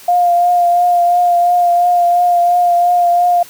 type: tone with vibrato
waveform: sine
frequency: 703 Hz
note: F5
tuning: 11 cents sharp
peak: -8 dBFS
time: 0.08-3.43 s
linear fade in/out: 5 ms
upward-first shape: triangle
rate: 2.9 Hz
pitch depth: 24 cents each way
effects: white hiss -38 dBFS RMS until 3.49 s